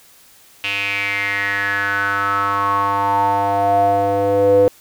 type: tone with band-pass filter sweep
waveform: square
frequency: 100 Hz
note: G2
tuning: 35 cents sharp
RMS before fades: -17 dBFS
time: 0.64-4.68 s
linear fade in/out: 0 ms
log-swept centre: 2700 to 480 Hz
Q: 7.1
effects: white hiss -48 dBFS RMS until 4.8 s